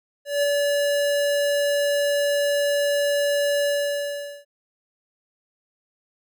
square tone with ADSR envelope, 574 Hz, D5, 40 cents flat, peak -18 dBFS, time 0.25-4.45 s, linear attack 180 ms, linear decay 10 ms, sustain -2 dB, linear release 800 ms, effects none

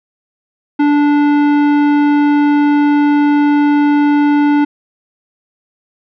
sine tone with tanh clipping, 291.8 Hz, D4, 11 cents flat, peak -10 dBFS, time 0.79-4.65 s, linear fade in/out 10 ms, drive 15 dB, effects none

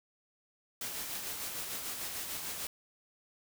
white noise with tremolo, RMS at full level -38 dBFS, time 0.81-2.67 s, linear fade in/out 2 ms, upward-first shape sine, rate 6.7 Hz, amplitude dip 35%, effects none

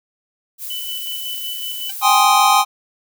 violet noise, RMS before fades -29 dBFS, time 0.58-2.26 s, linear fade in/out 50 ms
sine tone with tremolo, 2990 Hz, F#7, 17 cents sharp, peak -25 dBFS, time 0.7-1.91 s, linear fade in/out 5 ms, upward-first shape square, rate 5.4 Hz, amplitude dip 40%
5% pulse tone with exponential decay, 784 Hz, G5, in tune, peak -18 dBFS, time 1.89-1.97 s, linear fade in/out 5 ms, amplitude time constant 16 ms
square chord, Ab major seventh, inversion third, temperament equal, 784 / 830.6 / 1046.5 / 1244.5 Hz, G5 / Ab5 / C6 / Eb6, 0 / 0 / 0 / 0 cents, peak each -17 dBFS, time 2.01-2.65 s, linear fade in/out 50 ms
effects none

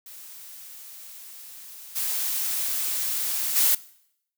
blue noise with level steps, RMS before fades -43 / -27 / -20 dBFS, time 0.06-3.75 s, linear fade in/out 5 ms, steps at 1.95 / 3.55 s, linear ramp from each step 20 ms, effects noise-tail reverb RT60 0.7 s tail -20 dB re dry

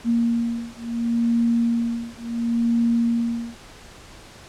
sine beating tone pair, 233.1 / 233.81 Hz, A#3 / A#3, 0 / +5 cents, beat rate 0.71 Hz, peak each -22 dBFS, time 0.04-3.59 s, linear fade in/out 50 ms, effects pink hiss -44 dBFS RMS until 4.48 s + low-pass 8000 Hz 12 dB/octave

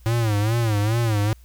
square tone with vibrato, 110 Hz, A2, in tune, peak -19 dBFS, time 0.06-1.33 s, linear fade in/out 0 ms, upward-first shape sine, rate 2.4 Hz, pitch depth 130 cents each way, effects added 60 Hz sine -45 dBFS peak until 1.44 s + white hiss -59 dBFS RMS until 1.44 s

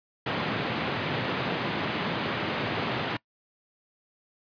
pink band-pass noise, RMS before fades -30 dBFS, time 0.26-3.17 s, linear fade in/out 5 ms, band 120 to 3600 Hz, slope 24 dB/octave, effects noise-tail reverb RT60 0.1 s tail -23 dB re dry + resampled to 11025 Hz

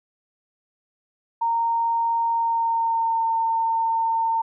sine tone with pitch glide, 924 to 907.6 Hz, A#5 to A#5, -16 to -47 cents, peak -19 dBFS, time 1.41-4.42 s, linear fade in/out 10 ms, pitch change -31 cents, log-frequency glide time 2.3-3.28 s, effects none

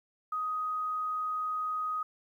sine tone, 1252 Hz, D#6, 10 cents sharp, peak -30 dBFS, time 0.32-2.03 s, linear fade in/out 5 ms, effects 11-bit

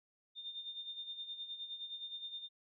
sine tone with tremolo, 3623 Hz, A7, 50 cents sharp, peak -40 dBFS, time 0.35-2.49 s, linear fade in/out 50 ms, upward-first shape sine, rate 9.6 Hz, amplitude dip 65%, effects none

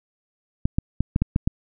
clicks, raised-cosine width 5 ms, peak -7 dBFS, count 7, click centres 0.655 / 0.785 / 1.006 / 1.161 / 1.22 / 1.361 / 1.475 s, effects none

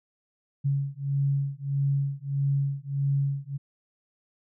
sine beating tone pair, 138.59 / 140.19 Hz, C#3 / C#3, 0 / +20 cents, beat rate 1.6 Hz, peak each -27 dBFS, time 0.64-3.58 s, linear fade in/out 20 ms, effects none

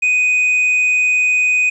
triangle tone, 2494 Hz, D#7, 3 cents sharp, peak -10 dBFS, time 0.02-1.7 s, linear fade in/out 10 ms, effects resampled to 24000 Hz + 8-bit

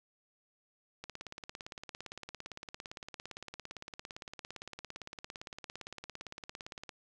click train, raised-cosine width 0.2 ms, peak -26 dBFS, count 104, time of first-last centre 1.04-6.892 s, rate 17.6 Hz, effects none

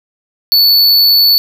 square tone, 4455 Hz, C#8, 8 cents sharp, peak -6 dBFS, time 0.52-1.38 s, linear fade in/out 0 ms, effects none

